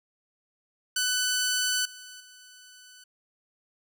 10% pulse tone with level steps, 1497 Hz, F#6, 20 cents sharp, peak -16 / -35 / -41 dBFS, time 0.96-3.04 s, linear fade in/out 5 ms, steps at 1.85 / 2.2 s, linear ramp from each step 5 ms, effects none

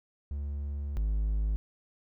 triangle tone pair in turn, 71.6 / 52.45 Hz, D2 / G#1, -43 / +18 cents, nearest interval perfect fourth, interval 539 cents, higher first, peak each -30 / -24 dBFS, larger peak second, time 0.31-0.97 / 0.97-1.56 s, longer first, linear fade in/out 0 ms, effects none

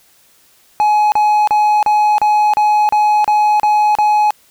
triangle tone bursts, 843 Hz, G#5, 26 cents sharp, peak -7 dBFS, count 10, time 0.8-4.306 s, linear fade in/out 0 ms, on 320 ms, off 34 ms, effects white hiss -51 dBFS RMS until 4.5 s

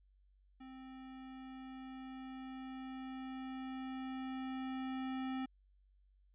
square tone with level ramp, 261.6 Hz, C4, in tune, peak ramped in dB -51 to -38 dBFS, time 0.6-5.46 s, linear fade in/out 10 ms, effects added 48 Hz sine -66 dBFS peak until 6.34 s + resampled to 8000 Hz

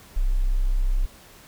sine tone, 32.41 Hz, C1, 16 cents flat, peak -18 dBFS, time 0.16-1.06 s, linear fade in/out 10 ms, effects pink hiss -49 dBFS RMS until 1.47 s

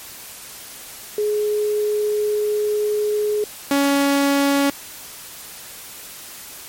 sine / sawtooth tone pair in turn, 420.2 / 280.4 Hz, G#4 / C#4, +20 / +20 cents, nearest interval perfect fifth, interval 700 cents, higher first, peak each -17 / -11 dBFS, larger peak second, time 1.18-3.44 / 3.71-4.7 s, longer first, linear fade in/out 2 ms, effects white hiss -37 dBFS RMS until 6.68 s + MP3 64 kbps

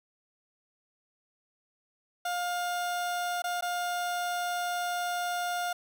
30% pulse tone with dropouts, 708 Hz, F5, 23 cents sharp, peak -27 dBFS, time 2.25-5.73 s, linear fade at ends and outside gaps 5 ms, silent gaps 3.421-3.44 / 3.61-3.623 s, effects none

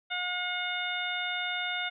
harmonic tone, 720 Hz, F#5, 47 cents flat, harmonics 1 / 2 / 3 / 4 / 5, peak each -38 / -35 / -35 / -39 / -36 dBFS, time 0.1-1.9 s, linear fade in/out 20 ms, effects none

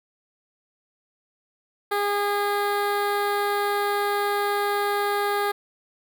15% pulse tone with notch filter, 408.1 Hz, G#4, 30 cents flat, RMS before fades -24 dBFS, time 1.91-5.52 s, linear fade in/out 10 ms, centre 6500 Hz, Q 0.85, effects none

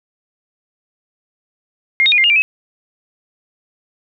sine tone with pitch steps, 2126 / 3717 / 2446 / 2100 / 2837 / 2354 / 2566 Hz, C7 / A#7 / D#7 / C7 / F7 / D7 / E7, +27 / -6 / -30 / +6 / +27 / +3 / -47 cents, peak -9 dBFS, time 2-2.42 s, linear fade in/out 0 ms, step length 60 ms, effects none

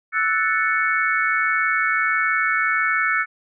sine chord, F# minor seventh, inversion third, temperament equal, 1318.5 / 1480 / 1760 / 2217 Hz, E6 / F#6 / A6 / C#7, 0 / 0 / 0 / 0 cents, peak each -23 / -23 / -23 / -23 dBFS, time 0.12-3.26 s, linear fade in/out 50 ms, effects none

